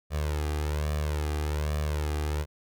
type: tone with flanger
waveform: sawtooth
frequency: 75.1 Hz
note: D2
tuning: 39 cents sharp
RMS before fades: -29 dBFS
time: 0.1-2.46 s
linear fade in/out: 50 ms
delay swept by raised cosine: 1.7 to 2.52 ms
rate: 1.2 Hz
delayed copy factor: +0.75
effects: none